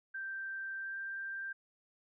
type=tone with pitch glide; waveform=sine; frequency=1568 to 1578.9 Hz; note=G6 to G6; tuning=0 to +12 cents; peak=-38 dBFS; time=0.14-1.53 s; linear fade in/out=10 ms; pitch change=+12 cents; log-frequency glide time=0.78-0.95 s; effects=none